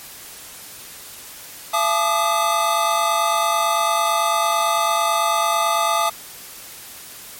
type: tone cluster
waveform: square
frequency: 676 / 863 / 1189 / 1238 Hz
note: E5 / A5 / D6 / D#6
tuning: +43 / -34 / +21 / -9 cents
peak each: -23 dBFS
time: 1.73-6.1 s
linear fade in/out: 10 ms
effects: white hiss -38 dBFS RMS until 7.39 s + MP3 64 kbps